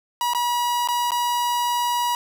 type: tone with dropouts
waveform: 45% pulse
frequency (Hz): 966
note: B5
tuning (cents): -39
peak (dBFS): -20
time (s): 0.21-2.15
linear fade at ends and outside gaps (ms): 1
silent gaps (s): 0.335-0.348 / 0.875-0.886 / 1.107-1.118
effects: none